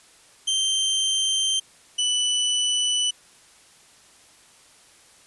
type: tone pair in turn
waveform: sawtooth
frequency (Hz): 3136 / 2979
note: G7 / F#7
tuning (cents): 0 / +11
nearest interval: minor second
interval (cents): 89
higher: first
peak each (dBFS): -17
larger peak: neither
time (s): 0.47-1.6 / 1.98-3.11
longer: neither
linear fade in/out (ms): 10
effects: white hiss -53 dBFS RMS until 5.26 s + resampled to 24000 Hz